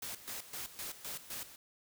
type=noise with tremolo; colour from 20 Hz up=white; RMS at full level=-42 dBFS; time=0.02-1.56 s; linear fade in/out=5 ms; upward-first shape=square; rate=3.9 Hz; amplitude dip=75%; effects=none